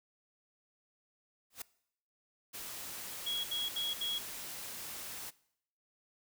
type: noise with exponential growth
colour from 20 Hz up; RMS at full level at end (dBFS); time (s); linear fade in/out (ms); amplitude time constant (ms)
white; -37; 1.5-1.62; 5; 24
type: noise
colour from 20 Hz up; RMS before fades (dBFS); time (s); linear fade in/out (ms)
white; -44; 2.53-5.31; 20
type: tone bursts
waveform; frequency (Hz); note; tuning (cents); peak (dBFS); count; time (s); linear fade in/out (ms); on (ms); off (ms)
sine; 3322; G#7; 0; -33; 4; 3.26-4.187; 10; 180; 69
effects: noise-tail reverb RT60 0.7 s tail -21 dB re dry